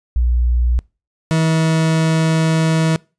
sine / 40% pulse tone pair in turn, 60.2 / 160.71 Hz, B1 / E3, -44 / -44 cents, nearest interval octave + perfect fourth, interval 1700 cents, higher second, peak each -12 dBFS, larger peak neither, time 0.16-0.79 / 1.31-2.96 s, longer second, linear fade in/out 0 ms, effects noise-tail reverb RT60 0.3 s tail -24 dB re dry + resampled to 22050 Hz

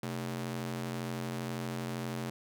sawtooth ring-modulated tone, 174.61 Hz, F3, in tune, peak -28 dBFS, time 0.03-2.3 s, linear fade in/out 2 ms, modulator 46.3 Hz, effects none

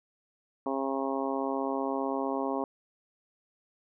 harmonic tone, 135.5 Hz, C#3, 39 cents flat, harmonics 2 / 3 / 4 / 5 / 6 / 7 / 8, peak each -33 / -35 / -36 / -37 / -38 / -38 / -39 dBFS, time 0.66-2.64 s, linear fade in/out 2 ms, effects none

